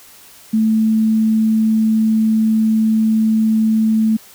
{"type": "tone", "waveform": "sine", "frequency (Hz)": 220, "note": "A3", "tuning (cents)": 0, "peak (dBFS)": -11, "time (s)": [0.53, 4.17], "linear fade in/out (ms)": 10, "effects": ["white hiss -43 dBFS RMS until 4.34 s"]}